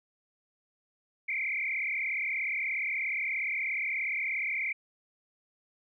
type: tone with frequency modulation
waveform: sine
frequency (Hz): 2217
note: C#7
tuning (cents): 0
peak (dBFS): -29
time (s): 1.28-4.73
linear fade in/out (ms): 10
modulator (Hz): 36.9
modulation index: 4.2
effects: none